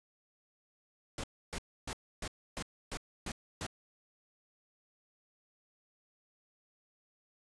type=noise bursts; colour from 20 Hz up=pink; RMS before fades=-39 dBFS; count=8; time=1.18-3.666 s; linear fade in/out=2 ms; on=57 ms; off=290 ms; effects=resampled to 22050 Hz